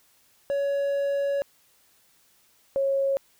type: tone pair in turn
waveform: triangle / sine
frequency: 561 / 547.2 Hz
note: C#5 / C#5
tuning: +21 / -23 cents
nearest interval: unison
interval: 44 cents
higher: first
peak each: -21 dBFS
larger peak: neither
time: 0.5-1.42 / 2.76-3.17 s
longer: first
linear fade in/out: 0 ms
effects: white hiss -62 dBFS RMS until 3.39 s